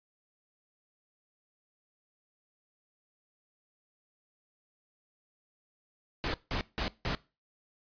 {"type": "noise bursts", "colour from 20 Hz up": "pink", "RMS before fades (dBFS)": -32, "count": 4, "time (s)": [6.24, 7.15], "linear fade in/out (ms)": 0, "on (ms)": 100, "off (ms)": 170, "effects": ["noise-tail reverb RT60 0.3 s tail -21 dB re dry", "resampled to 11025 Hz"]}